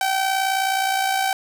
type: tone with amplitude modulation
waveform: sawtooth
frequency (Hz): 770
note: G5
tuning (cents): -31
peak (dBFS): -13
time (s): 0.01-1.33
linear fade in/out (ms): 2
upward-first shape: sine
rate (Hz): 59.4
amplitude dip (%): 50
effects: none